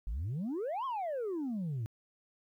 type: exponential two-way sweep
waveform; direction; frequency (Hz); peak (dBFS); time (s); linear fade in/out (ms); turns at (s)
sine; up then down; 46.25 to 1108.7 to 104.8; -31; 0.07-1.86; 0; 0.85
effects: tanh soft clip ceiling -32 dBFS + 12-bit